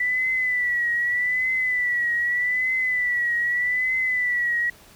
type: tone with vibrato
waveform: sine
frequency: 1970 Hz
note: B6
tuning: 5 cents flat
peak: -20 dBFS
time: 0-4.7 s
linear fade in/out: 5 ms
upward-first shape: triangle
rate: 0.82 Hz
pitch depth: 71 cents each way
effects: pink hiss -50 dBFS RMS until 4.95 s